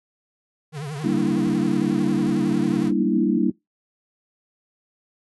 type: tone with vibrato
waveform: square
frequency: 146.83 Hz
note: D3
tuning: in tune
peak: -29 dBFS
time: 0.72-2.92 s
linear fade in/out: 50 ms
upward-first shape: triangle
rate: 11 Hz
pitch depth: 160 cents each way
type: chord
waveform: sine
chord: E half-diminished seventh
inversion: first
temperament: equal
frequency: 196 / 233.1 / 293.7 / 329.6 Hz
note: G3 / Bb3 / D4 / E4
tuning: 0 / 0 / 0 / 0 cents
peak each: -24 dBFS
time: 1.04-3.5 s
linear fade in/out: 5 ms
effects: noise-tail reverb RT60 0.2 s tail -25 dB re dry + AAC 32 kbps